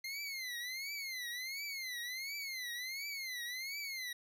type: tone with vibrato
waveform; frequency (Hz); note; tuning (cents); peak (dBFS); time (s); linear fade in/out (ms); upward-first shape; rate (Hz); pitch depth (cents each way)
25% pulse; 2093; C7; 0; -36; 0.04-4.13; 5; triangle; 1.4; 190
effects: none